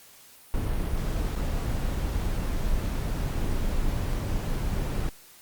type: noise with dropouts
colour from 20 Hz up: brown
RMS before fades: -27 dBFS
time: 0.54-5.09 s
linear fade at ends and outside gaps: 0 ms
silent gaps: 1.352-1.362 / 4.127-4.132 s
effects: white hiss -52 dBFS RMS until 5.41 s + Opus 48 kbps